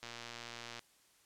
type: click train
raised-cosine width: 0.2 ms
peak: -28 dBFS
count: 91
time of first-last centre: 0.03-0.793 s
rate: 118 Hz
effects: white hiss -68 dBFS RMS until 1.25 s + low-pass 11000 Hz 12 dB/octave